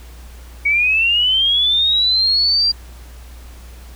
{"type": "linear sweep", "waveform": "sine", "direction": "up", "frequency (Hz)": [2235, 4777], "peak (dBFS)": -12, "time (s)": [0.65, 2.72], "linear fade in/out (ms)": 10, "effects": ["added 60 Hz sine -35 dBFS peak until 3.95 s", "pink hiss -45 dBFS RMS until 3.95 s"]}